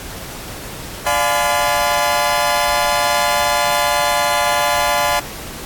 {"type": "chord", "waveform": "sawtooth", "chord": "D diminished seventh", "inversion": "none", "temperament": "just", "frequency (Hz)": [587.3, 704.8, 845.8, 1014.9], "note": ["D5", "F5", "Ab5", "Cb6"], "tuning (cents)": [0, 16, 31, 47], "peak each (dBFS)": -16, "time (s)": [1.06, 5.2], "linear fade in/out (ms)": 10, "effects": ["pink hiss -31 dBFS RMS until 5.65 s", "AAC 64 kbps"]}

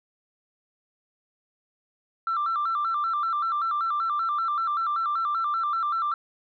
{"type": "tone with vibrato", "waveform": "sine", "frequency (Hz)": 1260, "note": "D#6", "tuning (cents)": 21, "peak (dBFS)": -22, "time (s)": [2.27, 6.14], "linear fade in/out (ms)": 2, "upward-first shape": "square", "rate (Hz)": 5.2, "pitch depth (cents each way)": 110, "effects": ["tanh soft clip ceiling -20 dBFS"]}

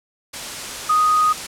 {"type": "tone in noise", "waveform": "sine", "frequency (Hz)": 1244.5, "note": "D#6", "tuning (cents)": 0, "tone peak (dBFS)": -13, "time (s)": [0.89, 1.33], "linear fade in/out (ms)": 10, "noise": "white", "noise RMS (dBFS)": -29, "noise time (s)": [0.33, 1.47], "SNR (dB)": 13, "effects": ["low-pass 9000 Hz 12 dB/octave"]}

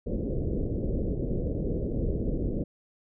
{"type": "low-pass noise", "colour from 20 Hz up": "pink", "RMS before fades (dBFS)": -29, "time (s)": [0.06, 2.64], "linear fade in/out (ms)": 10, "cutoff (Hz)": 530, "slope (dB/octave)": 48, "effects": []}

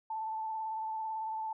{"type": "tone with vibrato", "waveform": "sine", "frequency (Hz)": 880, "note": "A5", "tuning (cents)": 0, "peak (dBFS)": -34, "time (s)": [0.1, 1.53], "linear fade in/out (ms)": 5, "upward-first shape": "triangle", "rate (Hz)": 18, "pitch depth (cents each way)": 27, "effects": []}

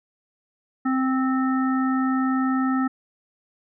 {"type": "harmonic tone", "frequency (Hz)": 261.6, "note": "C4", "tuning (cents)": 0, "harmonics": [1, 3, 5, 7], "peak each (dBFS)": [-20, -32, -28, -35], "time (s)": [0.85, 2.88], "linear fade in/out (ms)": 10, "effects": []}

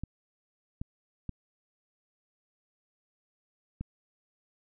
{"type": "clicks", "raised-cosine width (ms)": 5, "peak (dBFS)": -23, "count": 4, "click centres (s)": [0.036, 0.815, 1.293, 3.81], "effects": []}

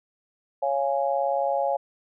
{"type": "chord", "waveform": "sine", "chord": "Db major", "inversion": "none", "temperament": "just", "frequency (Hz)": [554.4, 693, 831.5], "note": ["Db5", "F5", "Ab5"], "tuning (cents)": [0, -14, 2], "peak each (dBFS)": [-25, -27, -27], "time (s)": [0.62, 1.77], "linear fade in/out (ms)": 10, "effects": []}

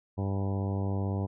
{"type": "harmonic tone with a mistuned harmonic", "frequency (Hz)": 98, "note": "G2", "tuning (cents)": 0, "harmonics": [1, 2, 3, 4, 5, 6, 7, 8, 9, 10], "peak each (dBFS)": [-29, -35, -39, -41, -43, -45, -46, -47, -48, -49], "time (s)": [0.17, 1.27], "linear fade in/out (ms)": 20, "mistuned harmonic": 9, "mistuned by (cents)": -27, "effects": []}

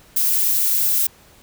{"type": "noise", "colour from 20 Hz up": "violet", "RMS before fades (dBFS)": -18, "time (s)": [0.16, 1.07], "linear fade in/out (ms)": 5, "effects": ["pink hiss -50 dBFS RMS until 1.42 s"]}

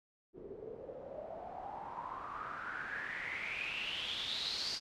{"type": "noise with low-pass filter sweep", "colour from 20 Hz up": "white", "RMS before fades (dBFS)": -42, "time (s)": [0.33, 4.8], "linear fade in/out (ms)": 50, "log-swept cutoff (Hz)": [370, 4900], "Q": 8.2, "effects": []}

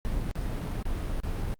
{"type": "noise with dropouts", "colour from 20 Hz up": "brown", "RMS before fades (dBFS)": -30, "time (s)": [0.05, 1.54], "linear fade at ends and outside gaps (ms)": 0, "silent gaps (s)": [[0.312, 0.355], [0.827, 0.854], [1.201, 1.235]], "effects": ["Opus 48 kbps"]}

